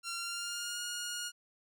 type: tone with pitch glide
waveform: 10% pulse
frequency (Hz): 1375 to 1432.6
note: F6 to F6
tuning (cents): -27 to +44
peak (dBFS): -28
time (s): 0.03-1.32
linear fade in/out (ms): 50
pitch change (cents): +71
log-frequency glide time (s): 0.15-0.8
effects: none